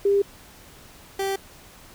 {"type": "tone pair in turn", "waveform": ["sine", "30% pulse"], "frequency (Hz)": [400, 390], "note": ["G4", "G4"], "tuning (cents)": [35, -9], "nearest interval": "unison", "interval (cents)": 44, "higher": "first", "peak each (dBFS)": [-16, -21], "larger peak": "first", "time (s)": [[0.05, 0.22], [1.19, 1.36]], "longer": "neither", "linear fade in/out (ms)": 5, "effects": ["pink hiss -48 dBFS RMS until 1.94 s"]}